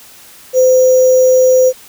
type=tone with sample-and-hold; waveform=sine; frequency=513 Hz; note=C5; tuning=34 cents flat; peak=-5 dBFS; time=0.53-1.73 s; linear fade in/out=50 ms; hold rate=6300 Hz; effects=white hiss -39 dBFS RMS until 1.88 s